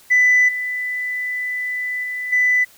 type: tone with level steps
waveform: sine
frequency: 1994 Hz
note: B6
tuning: 16 cents sharp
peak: -9 / -21 / -23 / -12 dBFS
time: 0.1-2.65 s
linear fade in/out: 20 ms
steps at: 0.48 / 2.03 / 2.32 s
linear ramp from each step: 10 ms
effects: tanh soft clip ceiling -8 dBFS + white hiss -49 dBFS RMS until 2.77 s